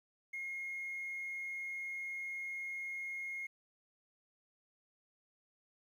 triangle tone, 2148 Hz, C7, 45 cents sharp, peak -36 dBFS, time 0.33-3.47 s, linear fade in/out 10 ms, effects tanh soft clip ceiling -36 dBFS + 12-bit

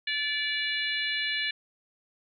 harmonic tone, 580 Hz, D5, 22 cents flat, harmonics 3 / 4 / 5 / 6 / 7, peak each -32 / -33 / -34 / -35 / -35 dBFS, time 0.07-1.51 s, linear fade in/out 5 ms, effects none

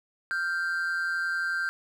triangle tone pair together, 1396.9 / 1568 Hz, F6 / G6, 0 / 0 cents, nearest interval major second, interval 200 cents, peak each -30 / -26 dBFS, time 0.31-1.69 s, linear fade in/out 0 ms, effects none

